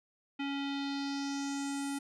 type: tone with low-pass filter sweep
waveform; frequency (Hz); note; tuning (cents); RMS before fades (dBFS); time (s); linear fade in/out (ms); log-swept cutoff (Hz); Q
square; 279.1; C#4; +12; -36; 0.39-1.99; 10; 2800 to 9900; 3.2
effects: none